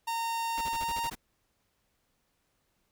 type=tone with pitch glide; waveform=45% pulse; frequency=919 to 926.5 Hz; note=A#5 to A#5; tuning=-25 to -11 cents; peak=-30 dBFS; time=0.07-1.1 s; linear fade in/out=10 ms; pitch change=+14 cents; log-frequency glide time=0.79-0.92 s
type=noise bursts; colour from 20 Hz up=pink; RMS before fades=-41 dBFS; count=8; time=0.57-1.154 s; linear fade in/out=10 ms; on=45 ms; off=32 ms
effects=pink hiss -75 dBFS RMS until 2.91 s